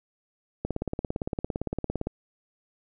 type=click train; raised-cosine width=2 ms; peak=-15 dBFS; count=26; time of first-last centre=0.65-2.07 s; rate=17.6 Hz; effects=none